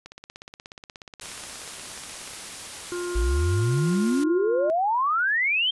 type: click train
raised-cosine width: 0.2 ms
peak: -23 dBFS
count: 39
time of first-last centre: 0.06-2.335 s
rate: 16.7 Hz
type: noise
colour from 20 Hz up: white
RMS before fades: -37 dBFS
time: 1.21-4.24 s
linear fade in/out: 5 ms
type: harmonic tone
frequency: 353 Hz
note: F4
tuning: 19 cents sharp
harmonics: 1 / 3 / 4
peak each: -28 / -40 / -38 dBFS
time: 2.92-4.7 s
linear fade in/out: 0 ms
type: exponential sweep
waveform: sine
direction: up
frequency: 51.4 to 3230 Hz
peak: -20 dBFS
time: 3.15-5.71 s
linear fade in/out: 10 ms
effects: resampled to 24000 Hz